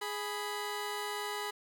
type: tone pair together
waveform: 15% pulse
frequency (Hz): 415.3 / 987.8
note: G#4 / B5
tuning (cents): 0 / 0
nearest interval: octave + minor third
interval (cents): 1500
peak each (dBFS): -31 / -33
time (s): 0.01-1.51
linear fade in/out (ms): 10
effects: none